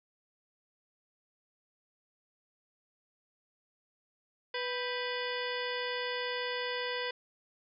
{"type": "harmonic tone with a mistuned harmonic", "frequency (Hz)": 493.9, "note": "B4", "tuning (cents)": 0, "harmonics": [1, 2, 3, 4, 5, 6, 7, 9, 10], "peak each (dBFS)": [-37, -41, -42, -40, -46, -43, -43, -48, -48], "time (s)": [4.54, 7.11], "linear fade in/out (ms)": 5, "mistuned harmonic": 3, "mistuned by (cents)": 100, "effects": []}